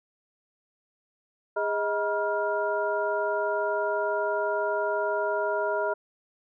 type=tone cluster; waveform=sine; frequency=411.1 / 631 / 963 / 1403 Hz; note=G#4 / D#5 / B5 / F6; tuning=-18 / +24 / -44 / +8 cents; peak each=-30 / -28 / -31 / -32 dBFS; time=1.56-5.94 s; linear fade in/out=10 ms; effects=none